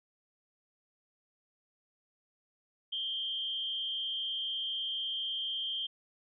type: tone with amplitude modulation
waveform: sine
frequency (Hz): 3166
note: G7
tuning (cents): +17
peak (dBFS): -30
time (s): 2.92-5.87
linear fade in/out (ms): 10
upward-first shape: sine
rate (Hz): 236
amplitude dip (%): 60
effects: none